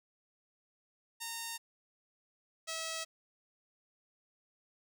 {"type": "tone pair in turn", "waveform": "5% pulse", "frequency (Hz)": [920, 647.5], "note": ["A#5", "E5"], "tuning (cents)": [-23, -31], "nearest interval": "tritone", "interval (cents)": 608, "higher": "first", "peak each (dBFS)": [-27, -26], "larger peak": "second", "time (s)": [[1.2, 1.58], [2.67, 3.05]], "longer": "neither", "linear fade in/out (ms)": 20, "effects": []}